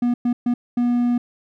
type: tone bursts at uneven times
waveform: triangle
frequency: 242 Hz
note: B3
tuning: 35 cents flat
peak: -14 dBFS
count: 4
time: 0.02-0.14 / 0.25-0.33 / 0.46-0.54 / 0.77-1.18 s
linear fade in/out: 5 ms
effects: none